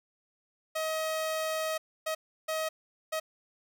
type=tone bursts at uneven times; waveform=sawtooth; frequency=633 Hz; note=D#5; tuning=30 cents sharp; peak=-26 dBFS; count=4; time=0.75-1.78 / 2.06-2.15 / 2.48-2.69 / 3.12-3.2 s; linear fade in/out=10 ms; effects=none